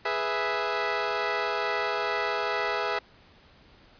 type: chord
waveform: 15% pulse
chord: E major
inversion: first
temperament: equal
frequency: 415.3 / 493.9 / 659.3 Hz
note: G#4 / B4 / E5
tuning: 0 / 0 / 0 cents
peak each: -24 / -25 / -24 dBFS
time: 0.05-2.99 s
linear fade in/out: 5 ms
effects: pink hiss -56 dBFS RMS until 3.99 s + resampled to 11025 Hz